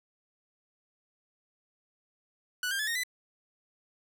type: tone with pitch steps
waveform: sawtooth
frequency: 1480 / 1595.4 / 1719.8 / 1853.9 / 1998.5 Hz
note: F#6 / G6 / A6 / A#6 / B6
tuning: 0 / +30 / -40 / -10 / +20 cents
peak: -26 dBFS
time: 2.63-3.035 s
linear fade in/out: 2 ms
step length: 81 ms
effects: none